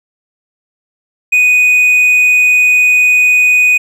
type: tone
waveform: triangle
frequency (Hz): 2486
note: D#7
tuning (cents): -2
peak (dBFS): -4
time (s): 1.32-3.78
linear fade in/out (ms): 10
effects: none